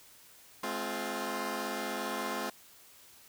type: chord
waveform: 10% pulse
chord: F minor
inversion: first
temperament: equal with one note detuned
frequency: 212.6 / 261.6 / 349.2 Hz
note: Ab3 / C4 / F4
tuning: +41 / 0 / 0 cents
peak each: -30 dBFS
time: 0.63-2.5 s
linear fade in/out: 5 ms
effects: white hiss -57 dBFS RMS until 3.28 s